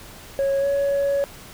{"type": "tone with pitch glide", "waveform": "sine", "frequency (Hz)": [550, 560.3], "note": ["C#5", "C#5"], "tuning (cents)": [-14, 18], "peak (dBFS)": -16, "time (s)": [0.39, 1.24], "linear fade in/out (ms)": 0, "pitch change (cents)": 32, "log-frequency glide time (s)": [0.6, 0.66], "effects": ["tanh soft clip ceiling -17 dBFS", "pink hiss -42 dBFS RMS until 1.53 s"]}